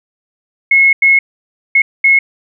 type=tone bursts at uneven times; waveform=sine; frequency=2175 Hz; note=C#7; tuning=33 cents flat; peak=-5 dBFS; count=4; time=0.71-0.93 / 1.02-1.19 / 1.75-1.82 / 2.04-2.19 s; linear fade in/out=5 ms; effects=none